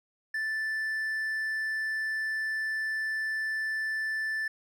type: tone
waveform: triangle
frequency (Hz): 1760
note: A6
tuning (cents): 0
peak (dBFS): -27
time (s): 0.34-4.48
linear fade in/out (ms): 5
effects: none